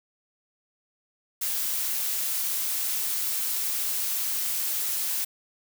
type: noise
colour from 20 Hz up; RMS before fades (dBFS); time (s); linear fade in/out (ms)
blue; -28; 1.41-5.25; 10
effects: none